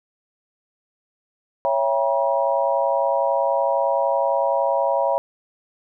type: chord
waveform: sine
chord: C# diminished seventh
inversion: none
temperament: just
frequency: 554.4 / 665.2 / 798.3 / 957.9 Hz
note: C#5 / E5 / G5 / Bb5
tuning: 0 / +16 / +31 / +47 cents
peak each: -21 / -23 / -26 / -23 dBFS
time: 1.65-5.18 s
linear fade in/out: 0 ms
effects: none